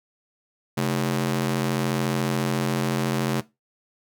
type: ring-modulated tone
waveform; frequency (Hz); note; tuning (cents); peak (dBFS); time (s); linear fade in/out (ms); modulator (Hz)
sawtooth; 174.61; F3; 0; -15; 0.77-3.41; 10; 40.3
effects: noise-tail reverb RT60 0.2 s tail -17 dB re dry